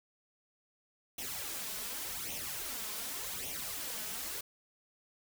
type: noise with flanger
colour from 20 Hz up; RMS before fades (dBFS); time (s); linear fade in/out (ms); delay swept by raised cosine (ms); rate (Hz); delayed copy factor
white; -40; 1.18-4.41; 5; 0.32 to 4.72; 0.87; +0.7
effects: none